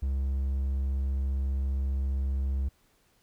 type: tone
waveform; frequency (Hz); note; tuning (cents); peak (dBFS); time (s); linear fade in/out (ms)
triangle; 67.5; C#2; -45; -24; 0.02-2.69; 10
effects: pink hiss -67 dBFS RMS until 3.22 s